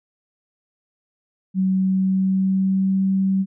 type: tone with pitch glide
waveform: sine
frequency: 188.8 to 192.1 Hz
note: F#3 to G3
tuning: +35 to -35 cents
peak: -16 dBFS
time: 1.54-3.46 s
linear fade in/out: 50 ms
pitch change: +30 cents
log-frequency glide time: 1.71-3.06 s
effects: none